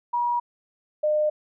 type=tone pair in turn; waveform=sine; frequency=960 / 606.4 Hz; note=B5 / D#5; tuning=-49 / -45 cents; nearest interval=minor sixth; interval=796 cents; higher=first; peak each=-21 / -19 dBFS; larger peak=second; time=0.13-0.4 / 1.03-1.3 s; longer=neither; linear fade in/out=10 ms; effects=none